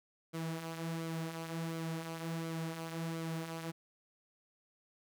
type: tone with flanger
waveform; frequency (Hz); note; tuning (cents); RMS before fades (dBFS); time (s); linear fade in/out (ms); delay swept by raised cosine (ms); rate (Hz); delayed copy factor
sawtooth; 163.8; E3; -11; -40; 0.33-3.72; 20; 1.1 to 6.7; 1.4; -0.5
effects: none